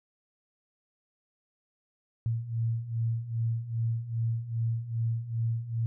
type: beating tone pair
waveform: sine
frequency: 113.2 / 115.7 Hz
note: A2 / A#2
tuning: +50 / -13 cents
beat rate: 2.5 Hz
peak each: -33 / -29 dBFS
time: 2.26-5.86 s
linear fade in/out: 0 ms
effects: none